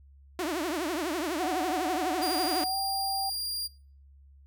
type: tone with vibrato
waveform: sawtooth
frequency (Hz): 329.6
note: E4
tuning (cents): 0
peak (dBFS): -25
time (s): 0.39-2.64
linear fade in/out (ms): 2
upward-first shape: triangle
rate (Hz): 12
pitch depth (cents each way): 270
type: tone with pitch glide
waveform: sine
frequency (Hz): 740 to 780.4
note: F#5 to G5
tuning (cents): 0 to -8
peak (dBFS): -30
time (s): 1.4-3.3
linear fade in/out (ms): 10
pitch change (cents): +92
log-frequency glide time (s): 2.66-2.76
type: tone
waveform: sawtooth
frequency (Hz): 4791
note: D8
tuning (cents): +34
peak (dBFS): -28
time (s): 2.21-3.68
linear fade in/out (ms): 20
effects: noise-tail reverb RT60 0.4 s tail -21 dB re dry + added 69 Hz sine -52 dBFS peak until 4.46 s